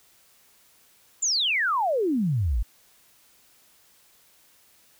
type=exponential sweep; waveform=sine; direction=down; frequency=7400 to 46.97 Hz; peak=-21 dBFS; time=1.22-2.63 s; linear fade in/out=10 ms; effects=white hiss -59 dBFS RMS until 4.99 s